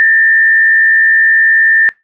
sine tone with frequency modulation, 1790 Hz, A6, 29 cents sharp, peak -5 dBFS, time 0-1.89 s, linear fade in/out 0 ms, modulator 79.2 Hz, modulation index 0.58, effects noise-tail reverb RT60 0.2 s tail -22 dB re dry

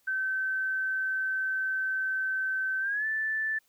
sine tone with pitch glide, 1539 to 1757.7 Hz, G6 to A6, -32 to -2 cents, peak -27 dBFS, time 0.07-3.59 s, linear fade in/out 10 ms, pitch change +230 cents, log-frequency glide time 2.8-3.06 s, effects white hiss -69 dBFS RMS until 3.68 s

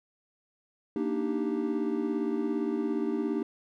triangle chord, Eb major seventh, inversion second, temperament equal, 233.1 / 293.7 / 311.1 / 392 Hz, Bb3 / D4 / Eb4 / G4, 0 / 0 / 0 / 0 cents, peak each -31 dBFS, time 0.96-3.43 s, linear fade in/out 2 ms, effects none

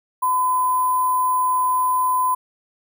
sine tone with sample-and-hold, 1012 Hz, B5, 42 cents sharp, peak -16 dBFS, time 0.22-2.35 s, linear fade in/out 10 ms, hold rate 11025 Hz, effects none

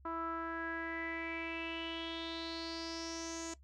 sawtooth tone with low-pass filter sweep, 330 Hz, E4, 2 cents sharp, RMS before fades -41 dBFS, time 0.05-3.54 s, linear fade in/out 5 ms, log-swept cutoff 1200 to 7000 Hz, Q 6.9, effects noise-tail reverb RT60 0.1 s tail -17 dB re dry + added 67 Hz sine -57 dBFS peak until 3.63 s

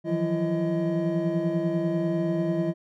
triangle tone cluster, 161.5 / 171.3 / 181.8 / 337 / 628 Hz, E3 / F3 / F#3 / E4 / D#5, -35 / -33 / -30 / +38 / +16 cents, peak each -29 / -28 / -30 / -25 / -29 dBFS, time 0.04-2.74 s, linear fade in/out 50 ms, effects none

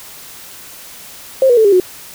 sine tone with pitch steps, 530 / 483.2 / 440.6 / 401.7 / 366.2 Hz, C5 / B4 / A4 / G4 / F#4, +22 / -38 / +2 / +42 / -18 cents, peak -6 dBFS, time 1.42-1.8 s, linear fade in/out 2 ms, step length 76 ms, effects white hiss -35 dBFS RMS until 2.14 s

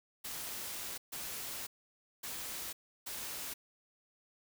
white noise bursts at uneven times, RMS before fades -42 dBFS, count 4, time 0.24-0.98 / 1.12-1.67 / 2.23-2.73 / 3.06-3.54 s, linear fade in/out 10 ms, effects none

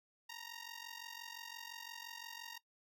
10% pulse ring-modulated tone, 932.3 Hz, A#5, in tune, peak -36 dBFS, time 0.29-2.58 s, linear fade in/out 5 ms, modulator 22.9 Hz, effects noise-tail reverb RT60 0.1 s tail -19 dB re dry

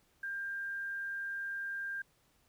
sine tone with quantisation, 1595 Hz, G6, 30 cents sharp, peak -36 dBFS, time 0.23-2.02 s, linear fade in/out 5 ms, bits 11, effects pink hiss -71 dBFS RMS until 2.48 s

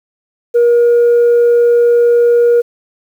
sine tone, 475.4 Hz, A#4, 34 cents sharp, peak -4 dBFS, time 0.54-2.62 s, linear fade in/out 20 ms, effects tanh soft clip ceiling -4 dBFS + 7-bit

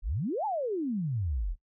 sine exponential two-way sweep, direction up then down, 36.71 to 893 to 36.71 Hz, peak -28 dBFS, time 0.02-1.56 s, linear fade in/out 50 ms, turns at 0.45 s, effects noise-tail reverb RT60 0.1 s tail -19 dB re dry

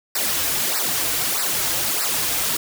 white noise with flanger, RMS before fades -22 dBFS, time 0.15-2.57 s, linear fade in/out 5 ms, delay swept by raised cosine 0.3 to 5.3 ms, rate 1.6 Hz, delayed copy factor -0.95, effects none

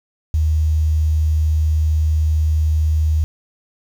sine tone with quantisation, 77.78 Hz, D#2, in tune, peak -13 dBFS, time 0.34-3.24 s, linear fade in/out 0 ms, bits 7, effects none

